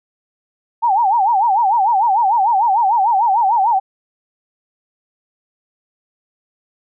sine tone with vibrato, 853 Hz, G#5, 46 cents sharp, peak -11 dBFS, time 0.82-3.8 s, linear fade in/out 20 ms, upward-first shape sine, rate 6.7 Hz, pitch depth 210 cents each way, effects none

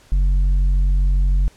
sine tone with tanh clipping, 46.34 Hz, F#1, 3 cents sharp, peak -14 dBFS, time 0.12-1.48 s, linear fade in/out 0 ms, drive 5 dB, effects pink hiss -51 dBFS RMS until 1.56 s + low-pass 10000 Hz 12 dB/octave

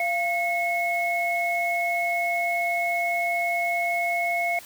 sine tone pair together, 690 / 2185 Hz, F5 / C#7, -21 / -26 cents, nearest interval octave + minor sixth, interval 1995 cents, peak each -25 dBFS, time 0-4.59 s, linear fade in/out 2 ms, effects white hiss -45 dBFS RMS until 4.65 s

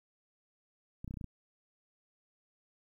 clicks, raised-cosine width 5 ms, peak -29 dBFS, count 7, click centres 1.045 / 1.078 / 1.109 / 1.141 / 1.172 / 1.212 / 1.243 s, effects 11-bit

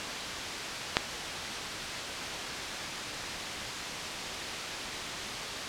click, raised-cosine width 0.2 ms, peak -3 dBFS, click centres 0.969 s, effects white hiss -34 dBFS RMS until 5.68 s + low-pass 5000 Hz 12 dB/octave

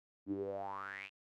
sawtooth tone with band-pass filter sweep, 98 Hz, G2, in tune, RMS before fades -42 dBFS, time 0.26-1.1 s, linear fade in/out 50 ms, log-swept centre 260 to 2800 Hz, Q 9.4, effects none

